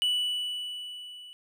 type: tone with level ramp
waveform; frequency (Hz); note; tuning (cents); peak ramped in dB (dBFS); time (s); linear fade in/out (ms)
triangle; 2960; F#7; 0; -21 to -43; 0.02-1.33; 0
effects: none